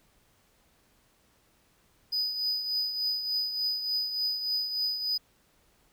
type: tone with tremolo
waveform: triangle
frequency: 4978 Hz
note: D#8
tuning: in tune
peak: -24 dBFS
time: 2.12-5.18 s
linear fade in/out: 10 ms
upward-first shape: triangle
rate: 3.4 Hz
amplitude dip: 60%
effects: pink hiss -66 dBFS RMS until 5.92 s